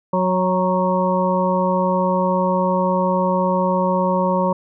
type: harmonic tone with a mistuned harmonic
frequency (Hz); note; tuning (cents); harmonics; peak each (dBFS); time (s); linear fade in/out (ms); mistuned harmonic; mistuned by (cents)
183.7; F#3; -12; 1 / 2 / 3 / 5 / 6; -20 / -27 / -20 / -21 / -26; 0.13-4.53; 5; 5; +27
effects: none